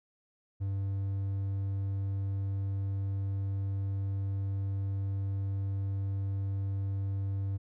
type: tone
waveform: triangle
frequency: 98 Hz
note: G2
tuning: in tune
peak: -28 dBFS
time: 0.6-7.58 s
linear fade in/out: 20 ms
effects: none